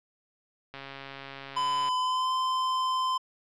click train, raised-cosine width 0.3 ms, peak -25 dBFS, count 158, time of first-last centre 0.74-1.886 s, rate 137 Hz
square tone with pitch glide, 1010 to 1031.2 Hz, B5 to C6, +39 to -26 cents, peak -26 dBFS, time 1.56-3.18 s, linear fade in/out 10 ms, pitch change +35 cents, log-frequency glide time 1.96-2.32 s
effects low-pass 5000 Hz 12 dB/octave

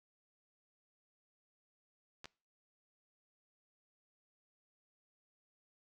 clicks, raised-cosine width 0.2 ms, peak -30 dBFS, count 2, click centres 2.244 / 2.256 s, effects noise-tail reverb RT60 0.4 s tail -24 dB re dry

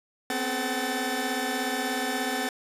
sawtooth tone cluster, 247.8 / 264.5 / 427.9 / 758 / 1774 Hz, B3 / C4 / A4 / F#5 / A6, +6 / +19 / -48 / +42 / +14 cents, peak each -31 / -29 / -31 / -28 / -30 dBFS, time 0.3-2.49 s, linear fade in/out 2 ms, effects resampled to 32000 Hz

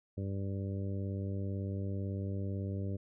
harmonic tone, 98 Hz, G2, in tune, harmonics 1 / 2 / 3 / 4 / 5 / 6, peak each -35 / -41 / -45 / -47 / -49 / -51 dBFS, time 0.17-2.97 s, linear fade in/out 10 ms, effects none

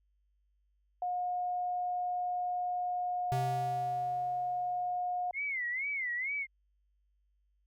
sine tone, 719 Hz, F#5, 50 cents flat, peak -31 dBFS, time 1.02-5.31 s, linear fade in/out 2 ms
square tone with exponential decay, 130 Hz, C3, 11 cents flat, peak -31 dBFS, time 3.32-4.98 s, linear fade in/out 0 ms, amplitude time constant 360 ms
sine tone with vibrato, 2093 Hz, C7, in tune, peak -32 dBFS, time 5.33-6.47 s, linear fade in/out 50 ms, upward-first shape sine, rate 2.2 Hz, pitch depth 160 cents each way
effects added 50 Hz sine -70 dBFS peak until 7.66 s

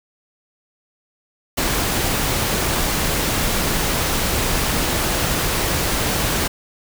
pink noise, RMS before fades -20 dBFS, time 1.57-6.48 s, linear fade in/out 10 ms, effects none

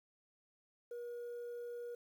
sine tone, 479 Hz, A#4, 47 cents sharp, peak -40 dBFS, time 0.91-1.95 s, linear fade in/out 5 ms, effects tanh soft clip ceiling -41 dBFS + 11-bit

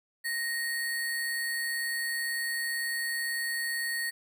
sine tone with sample-and-hold, 1869 Hz, A#6, 4 cents sharp, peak -29 dBFS, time 0.24-4.11 s, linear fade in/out 20 ms, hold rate 6300 Hz, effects none

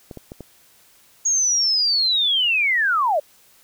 clicks, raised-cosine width 2 ms, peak -21 dBFS, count 4, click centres 0.112 / 0.173 / 0.319 / 0.407 s
sine linear sweep, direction down, 6660 to 551 Hz, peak -16 dBFS, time 1.25-3.2 s, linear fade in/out 10 ms
effects white hiss -54 dBFS RMS until 3.63 s

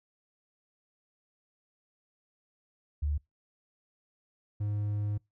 sine / triangle tone pair in turn, 73.42 / 103.83 Hz, D2 / G#2, 0 / 0 cents, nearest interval tritone, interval 600 cents, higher second, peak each -27 dBFS, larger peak neither, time 3.02-3.18 / 4.6-5.18 s, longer second, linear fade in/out 10 ms, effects noise-tail reverb RT60 0.2 s tail -25 dB re dry

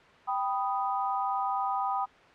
sine chord, G augmented, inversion none, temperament equal, 784 / 987.8 / 1244.5 Hz, G5 / B5 / D#6, 0 / 0 / 0 cents, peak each -30 / -32 / -32 dBFS, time 0.27-2.06 s, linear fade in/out 20 ms, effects white hiss -54 dBFS RMS until 2.34 s + low-pass 2000 Hz 12 dB/octave

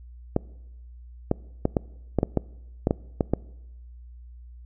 clicks, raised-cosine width 2 ms, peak -7 dBFS, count 11, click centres 0.364 / 1.314 / 1.654 / 1.768 / 2.187 / 2.231 / 2.373 / 2.871 / 2.909 / 3.208 / 3.336 s, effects noise-tail reverb RT60 1.0 s tail -23 dB re dry + added 60 Hz sine -42 dBFS peak until 4.65 s

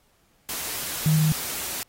sine tone in noise, 155.56 Hz, D#3, in tune, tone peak -17 dBFS, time 1.06-1.32 s, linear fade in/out 0 ms, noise white, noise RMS -31 dBFS, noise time 0.49-1.83 s, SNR +11 dB, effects pink hiss -64 dBFS RMS until 1.88 s + AAC 48 kbps

